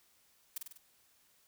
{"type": "noise with echo", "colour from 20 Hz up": "blue", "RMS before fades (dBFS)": -38, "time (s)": [0.56, 0.58], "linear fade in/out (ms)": 5, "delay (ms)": 49, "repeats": 4, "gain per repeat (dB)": -4, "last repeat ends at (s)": 0.776, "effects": ["white hiss -69 dBFS RMS until 1.47 s"]}